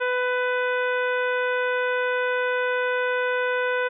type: harmonic tone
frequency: 498.6 Hz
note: B4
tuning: 16 cents sharp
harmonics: 1 / 2 / 3 / 4 / 5 / 6 / 7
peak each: -24 / -30 / -26 / -35 / -35 / -44 / -43 dBFS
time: 0-3.89 s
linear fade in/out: 20 ms
effects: none